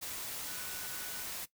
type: tone in noise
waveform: sine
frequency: 1480 Hz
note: F#6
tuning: in tune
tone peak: -50 dBFS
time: 0.46-1.24 s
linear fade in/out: 20 ms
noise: white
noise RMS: -41 dBFS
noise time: 0.01-1.46 s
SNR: -12 dB
effects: noise-tail reverb RT60 0.1 s tail -17 dB re dry